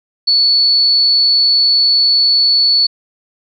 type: tone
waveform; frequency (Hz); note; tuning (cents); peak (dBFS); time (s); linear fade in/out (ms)
sine; 4435; C#8; 0; -8; 0.27-2.87; 10
effects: none

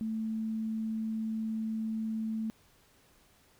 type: tone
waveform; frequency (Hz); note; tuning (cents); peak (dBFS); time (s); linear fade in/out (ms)
sine; 220.8; A3; +6; -31; 0.01-2.5; 0
effects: pink hiss -64 dBFS RMS until 3.59 s

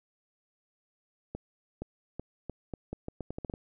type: accelerating click train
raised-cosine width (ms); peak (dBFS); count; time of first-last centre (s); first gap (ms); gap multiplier
2; -23; 13; 1.35-3.539; 470; 0.8
effects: none

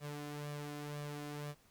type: tone with flanger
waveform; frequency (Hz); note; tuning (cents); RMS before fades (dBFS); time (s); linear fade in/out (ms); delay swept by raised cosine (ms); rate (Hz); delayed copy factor
sawtooth; 146.83; D3; 0; -44; 0-1.55; 50; 1.7 to 2.9; 2; +0.55
effects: pink hiss -68 dBFS RMS until 1.7 s

